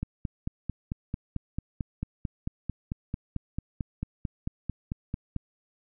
click train, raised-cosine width 5 ms, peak -18 dBFS, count 25, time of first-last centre 0.03-5.363 s, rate 4.5 Hz, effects none

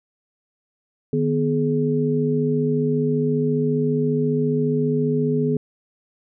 sine tone cluster, 152.4 / 247.1 / 421.8 Hz, D#3 / B3 / G#4, -36 / +1 / +27 cents, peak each -22 dBFS, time 1.13-5.57 s, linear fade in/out 2 ms, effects none

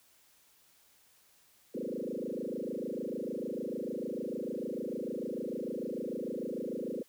sine tone with frequency modulation, 370 Hz, F#4, in tune, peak -34 dBFS, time 1.74-7.03 s, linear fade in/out 10 ms, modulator 26.7 Hz, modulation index 6.1, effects white hiss -65 dBFS RMS until 7.08 s

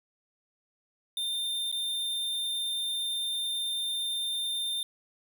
square tone with dropouts, 3609 Hz, A7, 43 cents sharp, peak -30 dBFS, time 1.17-4.83 s, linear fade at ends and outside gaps 2 ms, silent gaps 1.716-1.725 s, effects none

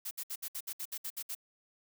blue noise bursts, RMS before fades -39 dBFS, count 11, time 0.05-1.351 s, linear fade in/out 10 ms, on 61 ms, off 63 ms, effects none

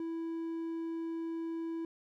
triangle tone, 329.6 Hz, E4, in tune, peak -33 dBFS, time 0-1.85 s, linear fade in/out 2 ms, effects none

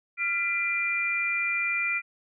sine tone cluster, 1388 / 1998 / 2384 Hz, F6 / B6 / D7, -11 / +20 / +25 cents, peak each -33 / -31 / -26 dBFS, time 0.17-2.02 s, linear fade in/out 50 ms, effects none

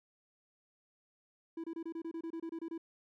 triangle tone bursts, 329.6 Hz, E4, in tune, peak -36 dBFS, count 13, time 1.57-2.779 s, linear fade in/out 5 ms, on 69 ms, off 26 ms, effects none

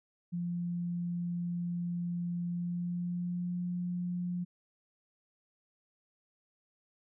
sine tone with pitch glide, 173.9 to 177.25 Hz, F3 to F3, -7 to +26 cents, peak -32 dBFS, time 0.32-4.45 s, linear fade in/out 20 ms, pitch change +33 cents, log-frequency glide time 2.47-3.59 s, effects none

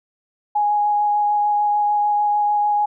sine tone with vibrato, 830.6 Hz, G#5, in tune, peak -15 dBFS, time 0.55-2.86 s, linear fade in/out 10 ms, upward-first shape sine, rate 6.7 Hz, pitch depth 10 cents each way, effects none

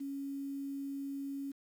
sine tone with quantisation, 277.2 Hz, C#4, in tune, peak -37 dBFS, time 0-1.52 s, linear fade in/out 10 ms, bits 10, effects none

